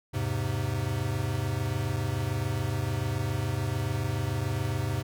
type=chord; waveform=square; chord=E augmented; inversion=none; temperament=equal; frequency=82.41 / 103.83 / 130.81 Hz; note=E2 / G#2 / B#2; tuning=0 / 0 / 0 cents; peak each=-37 / -31 / -32 dBFS; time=0.13-5.03 s; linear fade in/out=20 ms; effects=none